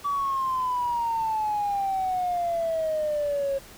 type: exponential sweep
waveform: triangle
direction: down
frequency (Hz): 1152 to 543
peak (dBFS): -20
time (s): 0.04-3.59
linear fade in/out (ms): 20
effects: tanh soft clip ceiling -21 dBFS + pink hiss -47 dBFS RMS until 3.77 s